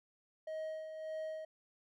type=tone with tremolo; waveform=triangle; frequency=630 Hz; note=D#5; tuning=21 cents sharp; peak=-36 dBFS; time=0.47-1.45 s; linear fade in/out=5 ms; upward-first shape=sine; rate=1.7 Hz; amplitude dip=50%; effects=none